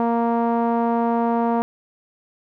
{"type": "tone with low-pass filter", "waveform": "sawtooth", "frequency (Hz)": 233.1, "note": "A#3", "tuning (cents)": 0, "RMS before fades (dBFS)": -20, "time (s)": [0, 1.62], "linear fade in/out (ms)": 0, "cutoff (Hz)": 890, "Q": 2.8, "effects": []}